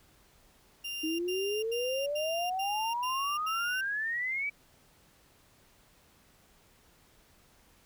35% pulse tone bursts, 2794 Hz, F7, in tune, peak -34 dBFS, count 7, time 0.84-3.812 s, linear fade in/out 10 ms, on 350 ms, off 87 ms
sine exponential sweep, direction up, 311.1 to 2318 Hz, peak -30 dBFS, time 1.03-4.5 s, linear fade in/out 10 ms
effects pink hiss -63 dBFS RMS until 7.85 s

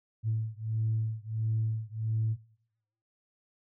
sine beating tone pair, 110 / 111.5 Hz, A2 / A2, 0 / +23 cents, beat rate 1.5 Hz, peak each -30 / -31 dBFS, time 0.23-2.37 s, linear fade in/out 50 ms, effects noise-tail reverb RT60 0.9 s tail -25 dB re dry + tanh soft clip ceiling -21 dBFS

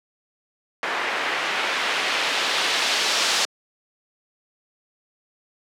white noise with low-pass filter sweep, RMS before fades -23 dBFS, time 0.83-3.45 s, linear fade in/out 0 ms, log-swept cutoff 1800 to 5100 Hz, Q 1.1, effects high-pass 400 Hz 12 dB/octave

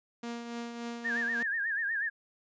sawtooth tone with tremolo, 235.5 Hz, A#3, 18 cents sharp, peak -31 dBFS, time 0.23-1.43 s, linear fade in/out 5 ms, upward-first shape triangle, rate 3.5 Hz, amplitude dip 50%
sine tone with vibrato, 1718 Hz, A6, 42 cents flat, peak -29 dBFS, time 1.04-2.1 s, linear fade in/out 20 ms, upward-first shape sine, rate 8.2 Hz, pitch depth 130 cents each way
effects resampled to 16000 Hz

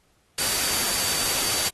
sine tone in noise, 4592 Hz, D8, 40 cents flat, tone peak -32 dBFS, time 0.38-1.69 s, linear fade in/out 5 ms, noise white, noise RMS -24 dBFS, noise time 0.38-1.69 s, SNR -11 dB, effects pink hiss -65 dBFS RMS until 1.73 s + AAC 32 kbps

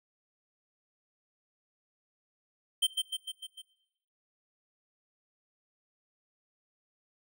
square tone with echo, 3126 Hz, G7, 6 cents flat, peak -24 dBFS, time 2.82-2.87 s, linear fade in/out 10 ms, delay 150 ms, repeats 5, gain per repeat -4 dB, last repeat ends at 3.62 s, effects noise-tail reverb RT60 0.9 s tail -20 dB re dry

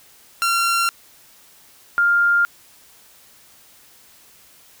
sawtooth / sine tone pair in turn, 1372 / 1401.6 Hz, F6 / F6, -31 / +6 cents, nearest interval unison, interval 37 cents, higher second, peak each -13 dBFS, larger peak neither, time 0.42-0.89 / 1.98-2.45 s, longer neither, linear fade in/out 0 ms, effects white hiss -50 dBFS RMS until 4.8 s

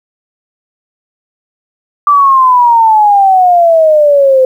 sine exponential sweep, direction down, 1176 to 513 Hz, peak -3 dBFS, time 2.07-4.45 s, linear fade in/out 2 ms, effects 7-bit

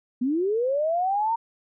sine linear sweep, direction up, 235.6 to 932.3 Hz, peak -21 dBFS, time 0.21-1.36 s, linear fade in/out 10 ms, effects none

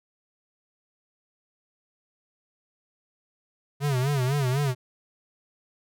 square tone with vibrato, 135.2 Hz, C#3, 43 cents flat, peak -23 dBFS, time 3.8-4.75 s, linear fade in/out 50 ms, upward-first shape sine, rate 4 Hz, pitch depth 140 cents each way, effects none

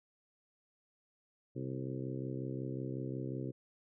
harmonic tone with a mistuned harmonic, 65.5 Hz, C2, 2 cents sharp, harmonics 2 / 3 / 4 / 5 / 6 / 7 / 8, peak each -40 / -49 / -44 / -44 / -46 / -50 / -52 dBFS, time 1.55-3.52 s, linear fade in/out 20 ms, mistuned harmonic 8, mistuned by +21 cents, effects none

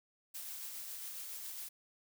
blue noise with tremolo, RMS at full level -44 dBFS, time 0.34-1.69 s, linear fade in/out 10 ms, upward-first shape sine, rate 7.3 Hz, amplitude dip 25%, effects none

